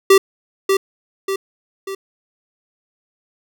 square tone with echo, 388.8 Hz, G4, 14 cents flat, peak -7 dBFS, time 0.1-0.18 s, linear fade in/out 5 ms, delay 590 ms, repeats 3, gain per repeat -6 dB, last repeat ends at 1.95 s, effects none

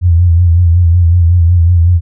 sine tone with vibrato, 86.1 Hz, F2, 24 cents flat, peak -4 dBFS, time 0.01-2.01 s, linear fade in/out 50 ms, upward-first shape sine, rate 5.4 Hz, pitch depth 67 cents each way, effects none

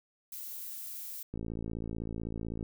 violet noise, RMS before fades -42 dBFS, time 0.32-1.23 s, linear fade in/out 5 ms
click train, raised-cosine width 3 ms, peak -25 dBFS, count 73, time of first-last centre 1.34-2.628 s, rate 55.9 Hz
effects none

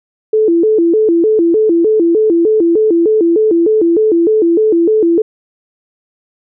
sine tone with vibrato, 382.6 Hz, G4, 42 cents flat, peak -7 dBFS, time 0.33-5.22 s, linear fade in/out 5 ms, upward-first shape square, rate 3.3 Hz, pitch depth 220 cents each way, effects none

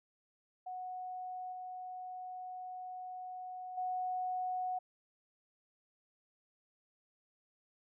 sine tone with level steps, 736 Hz, F#5, 9 cents flat, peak -40 / -42 / -34 dBFS, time 0.66-4.79 s, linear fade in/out 10 ms, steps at 1.52 / 3.77 s, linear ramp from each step 10 ms, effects none

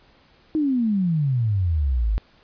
sine exponential sweep, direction down, 319.8 to 48.38 Hz, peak -18 dBFS, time 0.55-2.18 s, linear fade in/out 0 ms, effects pink hiss -56 dBFS RMS until 2.43 s + resampled to 11025 Hz

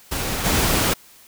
pink noise with level steps, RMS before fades -25 / -19 dBFS, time 0.11-0.94 s, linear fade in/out 10 ms, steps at 0.44 s, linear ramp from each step 20 ms, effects white hiss -49 dBFS RMS until 1.27 s

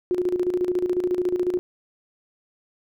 sine tone with tremolo, 359.9 Hz, F#4, 48 cents flat, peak -18 dBFS, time 0.11-1.59 s, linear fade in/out 0 ms, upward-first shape square, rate 14 Hz, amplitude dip 65%, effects none

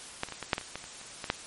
clicks, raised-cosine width 0.3 ms, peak -13 / -25 / -22 / -19 / -7 / -16 / -27 / -19 / -26 / -30 / -19 / -9 dBFS, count 12, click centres 0.234 / 0.287 / 0.323 / 0.427 / 0.532 / 0.581 / 0.612 / 0.756 / 0.841 / 1.014 / 1.242 / 1.301 s, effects white hiss -45 dBFS RMS until 1.46 s + MP3 48 kbps

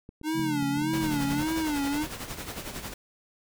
clicks, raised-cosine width 3 ms, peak -30 dBFS, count 7, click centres 0.091 / 0.214 / 0.395 / 0.627 / 0.773 / 0.819 / 1.092 s
square tone with vibrato, 300.3 Hz, D4, 39 cents sharp, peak -27 dBFS, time 0.23-2.07 s, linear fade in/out 50 ms, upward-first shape sine, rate 1.7 Hz, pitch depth 130 cents each way
sine chord, Db augmented, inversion none, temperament equal with one note detuned, 138.59 / 175.42 / 220 Hz, Db3 / F3 / A3, 0 / +8 / 0 cents, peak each -33 / -38 / -36 dBFS, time 0.33-1.46 s, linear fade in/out 50 ms
pink noise with tremolo, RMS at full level -35 dBFS, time 0.93-2.94 s, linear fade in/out 5 ms, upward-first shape sine, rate 11 Hz, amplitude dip 60%
effects none

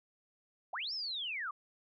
sine linear two-way sweep, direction up then down, 585 to 5460 to 1107 Hz, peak -36 dBFS, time 0.73-1.51 s, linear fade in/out 5 ms, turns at 0.93 s, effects none

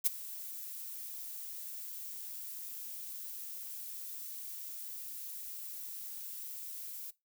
violet noise with ADSR envelope, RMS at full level -25 dBFS, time 0.04-7.11 s, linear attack 26 ms, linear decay 14 ms, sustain -19 dB, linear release 12 ms, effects noise-tail reverb RT60 0.2 s tail -19 dB re dry

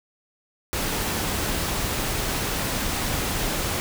pink noise, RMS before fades -26 dBFS, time 0.73-3.8 s, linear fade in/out 0 ms, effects none

